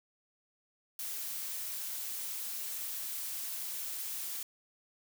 blue noise, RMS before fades -39 dBFS, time 0.99-4.43 s, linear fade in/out 2 ms, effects none

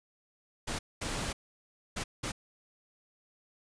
pink noise bursts at uneven times, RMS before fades -35 dBFS, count 4, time 0.67-0.79 / 1.01-1.33 / 1.96-2.04 / 2.23-2.32 s, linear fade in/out 10 ms, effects resampled to 22050 Hz

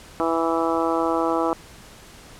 harmonic tone, 164.81 Hz, E3, in tune, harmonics 2 / 3 / 4 / 5 / 6 / 7 / 8, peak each -24 / -26 / -27 / -28 / -29 / -29 / -30 dBFS, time 0.2-1.53 s, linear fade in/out 0 ms, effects pink hiss -45 dBFS RMS until 2.39 s + low-pass 11000 Hz 12 dB/octave

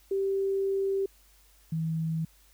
sine tone pair in turn, 390.2 / 161.29 Hz, G4 / E3, -8 / -37 cents, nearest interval octave + minor third, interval 1529 cents, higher first, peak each -25 / -27 dBFS, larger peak first, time 0.11-1.06 / 1.72-2.25 s, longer first, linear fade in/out 5 ms, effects added 50 Hz sine -60 dBFS peak until 2.53 s + white hiss -62 dBFS RMS until 2.53 s

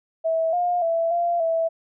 sine tone with pitch steps, 651 / 709 / 664 / 690 / 657 Hz, E5 / F5 / E5 / F5 / E5, -22 / +26 / +12 / -21 / -6 cents, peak -19 dBFS, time 0.24-1.69 s, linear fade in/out 20 ms, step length 290 ms, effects none

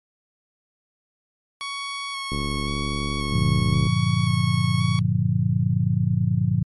15% pulse tone with vibrato, 1108.7 Hz, C#6, in tune, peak -22 dBFS, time 1.61-4.99 s, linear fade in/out 0 ms, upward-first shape square, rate 0.94 Hz, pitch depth 14 cents each way
click train, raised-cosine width 3 ms, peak -16 dBFS, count 112, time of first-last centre 2.32-3.868 s, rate 71.7 Hz
sine chord, G minor seventh, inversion none, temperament just, 98 / 117.6 / 147 / 176.4 Hz, G2 / Bb2 / D3 / F3, 0 / +16 / +2 / +18 cents, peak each -25 / -22 / -24 / -24 dBFS, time 3.32-6.63 s, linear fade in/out 5 ms
effects MP3 48 kbps

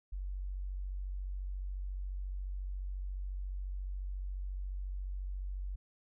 sine tone, 47.11 Hz, F#1, 32 cents sharp, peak -36 dBFS, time 0.12-5.76 s, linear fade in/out 10 ms, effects none

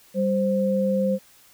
sine tone pair together, 196.02 / 523.3 Hz, G3 / C5, 0 / 0 cents, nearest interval octave + perfect fourth, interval 1700 cents, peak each -22 dBFS, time 0.14-1.19 s, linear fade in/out 50 ms, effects white hiss -54 dBFS RMS until 1.53 s

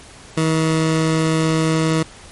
20% pulse tone, 159.8 Hz, D#3, 47 cents sharp, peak -10 dBFS, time 0.37-2.03 s, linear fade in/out 5 ms, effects pink hiss -41 dBFS RMS until 2.31 s + MP3 48 kbps

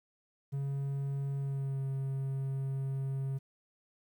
triangle tone with pitch glide, 138.59 to 135.27 Hz, C#3 to C#3, 0 to -42 cents, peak -30 dBFS, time 0.52-3.39 s, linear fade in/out 20 ms, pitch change -42 cents, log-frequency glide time 1.38-1.83 s, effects 11-bit

